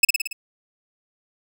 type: tone with echo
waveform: sawtooth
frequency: 2602 Hz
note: E7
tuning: 23 cents flat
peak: -6 dBFS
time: 0.03-0.05 s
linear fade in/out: 5 ms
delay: 56 ms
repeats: 5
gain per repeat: -4 dB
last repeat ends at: 0.33 s
effects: none